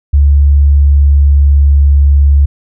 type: tone with pitch glide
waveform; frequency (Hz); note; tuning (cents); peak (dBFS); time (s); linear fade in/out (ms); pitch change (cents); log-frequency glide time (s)
sine; 71.2 to 70.75; C#2 to C#2; +47 to +36; -3; 0.13-2.46; 10; -11; 0.56-1.77
effects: none